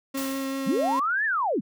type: tone with vibrato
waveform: 35% pulse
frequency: 270 Hz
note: C#4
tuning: 45 cents flat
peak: -26 dBFS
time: 0.14-1 s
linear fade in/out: 10 ms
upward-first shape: sine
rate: 5.2 Hz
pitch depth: 8 cents each way
type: noise with exponential decay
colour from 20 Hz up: white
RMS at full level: -33 dBFS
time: 0.17-1 s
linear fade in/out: 5 ms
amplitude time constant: 180 ms
type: linear two-way sweep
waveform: sine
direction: up then down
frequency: 148.7 to 1818 to 148.7 Hz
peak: -22 dBFS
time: 0.66-1.61 s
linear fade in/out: 20 ms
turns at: 1.25 s
effects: none